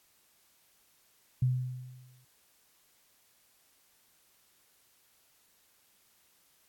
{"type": "tone with exponential decay", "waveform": "sine", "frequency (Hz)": 126.9, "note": "B2", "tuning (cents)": 47, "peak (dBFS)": -22, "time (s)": [1.42, 2.25], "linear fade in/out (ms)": 5, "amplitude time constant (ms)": 180, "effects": ["white hiss -67 dBFS RMS until 6.68 s", "AAC 64 kbps"]}